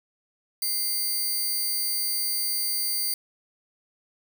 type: tone pair together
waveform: 5% pulse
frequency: 2093 / 4680 Hz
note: C7 / D8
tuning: 0 / -7 cents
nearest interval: octave + major second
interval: 1393 cents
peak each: -27 / -18 dBFS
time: 0.62-3.14 s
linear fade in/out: 2 ms
effects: 9-bit